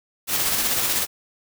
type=noise with tremolo; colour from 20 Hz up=white; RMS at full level=-21 dBFS; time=0.27-1.07 s; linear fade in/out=50 ms; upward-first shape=square; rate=16 Hz; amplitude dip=30%; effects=none